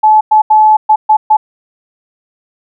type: tone bursts at uneven times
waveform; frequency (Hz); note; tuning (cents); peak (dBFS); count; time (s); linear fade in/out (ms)
sine; 861; A5; -38; -3; 6; 0.03-0.21 / 0.31-0.42 / 0.5-0.77 / 0.89-0.96 / 1.09-1.17 / 1.3-1.37; 10
effects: none